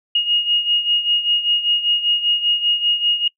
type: beating tone pair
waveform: sine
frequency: 2865 / 2870.1 Hz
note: F7 / F7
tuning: +44 / +47 cents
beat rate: 5.1 Hz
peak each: -16 / -21 dBFS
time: 0.15-3.28 s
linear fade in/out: 5 ms
effects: noise-tail reverb RT60 0.1 s tail -24 dB re dry